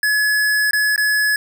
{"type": "tone with dropouts", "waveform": "square", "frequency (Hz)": 1700, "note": "G#6", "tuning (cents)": 40, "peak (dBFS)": -15, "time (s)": [0.03, 1.36], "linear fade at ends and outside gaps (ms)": 2, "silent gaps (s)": [[0.71, 0.732], [0.961, 0.978]], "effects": []}